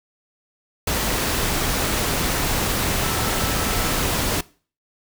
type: tone in noise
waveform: sine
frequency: 1318.5 Hz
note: E6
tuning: in tune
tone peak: -33 dBFS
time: 3.03-4.02 s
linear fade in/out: 5 ms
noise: pink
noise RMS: -22 dBFS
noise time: 0.87-4.41 s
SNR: -14 dB
effects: noise-tail reverb RT60 0.4 s tail -21 dB re dry